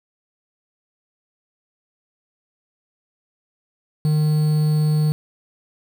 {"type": "tone with quantisation", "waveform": "triangle", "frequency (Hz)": 152.7, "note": "D#3", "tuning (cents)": -32, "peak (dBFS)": -13, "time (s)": [4.05, 5.12], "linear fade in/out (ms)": 0, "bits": 6, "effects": []}